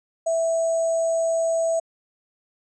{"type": "tone with sample-and-hold", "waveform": "sine", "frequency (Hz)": 659.3, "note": "E5", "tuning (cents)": 0, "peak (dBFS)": -19, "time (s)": [0.26, 1.8], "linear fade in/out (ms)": 10, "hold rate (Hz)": 7350, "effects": ["resampled to 22050 Hz"]}